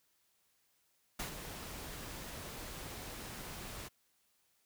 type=noise with ADSR envelope; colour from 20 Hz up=pink; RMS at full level=-38 dBFS; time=1.19-3.89 s; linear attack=7 ms; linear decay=110 ms; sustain=-8 dB; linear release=22 ms; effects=white hiss -75 dBFS RMS until 4.65 s